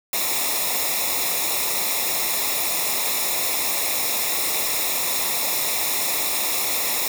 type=noise with comb filter; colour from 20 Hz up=white; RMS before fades=-23 dBFS; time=0.13-7.08 s; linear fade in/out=2 ms; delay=0.65 ms; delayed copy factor=-0.8; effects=none